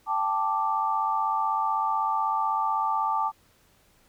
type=chord; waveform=sine; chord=G suspended second; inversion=none; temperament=equal; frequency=784 / 880 / 1174.7 Hz; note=G5 / A5 / D6; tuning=0 / 0 / 0 cents; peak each=-31 / -26 / -27 dBFS; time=0.06-3.32 s; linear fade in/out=50 ms; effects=pink hiss -62 dBFS RMS until 4.08 s